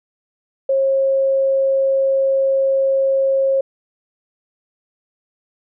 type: tone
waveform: sine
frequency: 540 Hz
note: C#5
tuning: 45 cents flat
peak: -13 dBFS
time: 0.69-3.61 s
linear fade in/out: 5 ms
effects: none